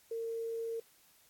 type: tone with quantisation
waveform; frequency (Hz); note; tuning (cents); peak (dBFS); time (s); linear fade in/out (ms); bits
sine; 456.8; A#4; -35; -35; 0.11-0.8; 5; 10
effects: white hiss -65 dBFS RMS until 1.29 s + AAC 64 kbps